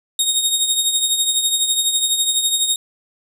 20% pulse tone with tremolo, 3729 Hz, A#7, in tune, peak -7 dBFS, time 0.19-2.76 s, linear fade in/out 2 ms, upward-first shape triangle, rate 12 Hz, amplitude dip 65%, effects none

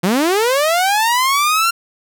sawtooth linear sweep, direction up, 164.81 to 1385 Hz, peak -9 dBFS, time 0.03-1.71 s, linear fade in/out 10 ms, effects none

